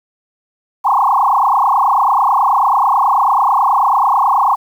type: tone with frequency modulation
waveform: sine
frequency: 950 Hz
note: A#5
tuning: 33 cents sharp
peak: -9 dBFS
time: 0.84-4.56 s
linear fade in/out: 20 ms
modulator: 29.2 Hz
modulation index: 6
effects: 7-bit